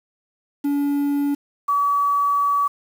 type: tone pair in turn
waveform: triangle / sine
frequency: 285.3 / 1141.2 Hz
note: C#4 / C#6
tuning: +50 / +50 cents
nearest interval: 2 octaves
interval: 2400 cents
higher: second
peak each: -16 dBFS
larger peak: neither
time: 0.64-1.35 / 1.68-2.68 s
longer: second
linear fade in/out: 10 ms
effects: 7-bit